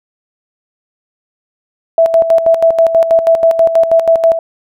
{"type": "tone with tremolo", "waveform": "sine", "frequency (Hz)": 659.3, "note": "E5", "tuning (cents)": 0, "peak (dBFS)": -4, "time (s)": [1.98, 4.39], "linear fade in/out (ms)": 2, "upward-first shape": "square", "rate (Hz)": 6.2, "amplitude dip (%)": 65, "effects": []}